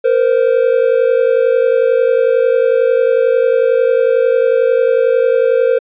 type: tone pair together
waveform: triangle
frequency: 465.9 / 517 Hz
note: A#4 / C5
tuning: -1 / -21 cents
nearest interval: major second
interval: 180 cents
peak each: -10 dBFS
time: 0.04-5.79 s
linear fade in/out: 10 ms
effects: resampled to 8000 Hz